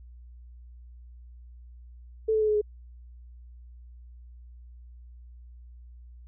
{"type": "tone with pitch steps", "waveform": "sine", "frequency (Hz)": [440, 434.7, 429.5, 424.3, 419.2], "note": ["A4", "A4", "A4", "G#4", "G#4"], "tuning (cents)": [0, -21, -42, 37, 16], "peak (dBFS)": -21, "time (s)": [2.28, 2.615], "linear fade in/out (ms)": 10, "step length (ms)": 67, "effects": ["added 60 Hz sine -45 dBFS peak until 6.27 s"]}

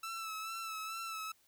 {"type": "tone with vibrato", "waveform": "sawtooth", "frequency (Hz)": 1318.5, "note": "E6", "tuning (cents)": 0, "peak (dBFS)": -36, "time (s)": [0.03, 1.32], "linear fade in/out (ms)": 5, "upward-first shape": "sine", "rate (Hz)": 2.3, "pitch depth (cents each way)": 38, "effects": ["white hiss -70 dBFS RMS until 1.47 s"]}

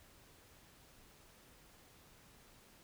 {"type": "silence", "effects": ["pink hiss -63 dBFS RMS until 2.83 s"]}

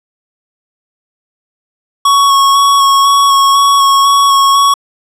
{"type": "tone with vibrato", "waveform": "square", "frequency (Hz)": 1108.7, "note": "C#6", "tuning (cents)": 0, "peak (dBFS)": -6, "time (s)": [2.05, 4.74], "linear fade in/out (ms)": 5, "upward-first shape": "square", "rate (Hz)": 2, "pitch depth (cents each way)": 13, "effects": ["low-pass 11000 Hz 12 dB/octave"]}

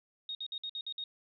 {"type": "tone bursts", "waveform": "sine", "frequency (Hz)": 3727, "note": "A#7", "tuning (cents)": -1, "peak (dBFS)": -36, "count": 7, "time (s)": [0.29, 1.04], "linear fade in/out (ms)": 2, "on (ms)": 60, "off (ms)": 55, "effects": []}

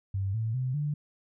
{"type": "tone with pitch steps", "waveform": "sine", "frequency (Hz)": [97.3, 111.77, 128.39, 147.48], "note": ["G2", "A2", "C3", "D3"], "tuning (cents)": [-12, 28, -32, 8], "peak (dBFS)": -27, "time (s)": [0.14, 0.94], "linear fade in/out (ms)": 5, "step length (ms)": 200, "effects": []}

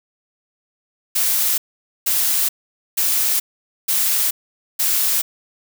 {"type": "noise bursts", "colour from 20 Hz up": "blue", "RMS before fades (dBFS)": -18, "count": 5, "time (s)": [1.15, 5.22], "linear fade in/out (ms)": 10, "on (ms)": 430, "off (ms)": 480, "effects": []}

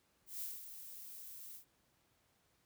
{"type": "noise with ADSR envelope", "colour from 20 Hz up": "violet", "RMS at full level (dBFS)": -42, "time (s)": [0.26, 1.65], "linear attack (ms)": 150, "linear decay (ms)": 190, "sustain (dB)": -9, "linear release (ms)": 100, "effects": ["pink hiss -75 dBFS RMS until 2.65 s", "high-pass 60 Hz 12 dB/octave"]}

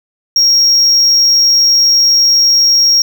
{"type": "tone", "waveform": "sine", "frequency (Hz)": 5588, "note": "F8", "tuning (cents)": 0, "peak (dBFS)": -3, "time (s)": [0.36, 3.02], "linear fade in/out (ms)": 2, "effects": ["tanh soft clip ceiling -5 dBFS", "7-bit"]}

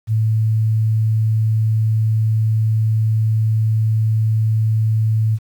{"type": "tone", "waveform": "sine", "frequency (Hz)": 110, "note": "A2", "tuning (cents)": 0, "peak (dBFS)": -13, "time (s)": [0.07, 5.39], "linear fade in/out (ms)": 50, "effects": ["8-bit"]}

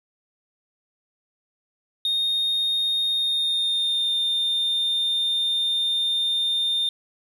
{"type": "tone with pitch glide", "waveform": "sine", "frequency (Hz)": [3696, 3620], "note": ["A#7", "A7"], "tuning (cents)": [-16, 48], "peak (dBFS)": -18, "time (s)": [2.05, 6.89], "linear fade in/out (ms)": 2, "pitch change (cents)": -36, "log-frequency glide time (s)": [3.08, 4.16], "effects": ["tanh soft clip ceiling -19 dBFS", "9-bit"]}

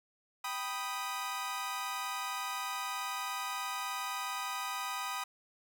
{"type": "chord", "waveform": "sawtooth", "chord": "G augmented", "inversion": "none", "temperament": "equal", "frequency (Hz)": [784, 987.8, 1244.5], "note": ["G5", "B5", "D#6"], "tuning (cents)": [0, 0, 0], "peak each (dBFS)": [-39, -36, -35], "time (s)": [0.44, 5.24], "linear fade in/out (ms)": 5, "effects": []}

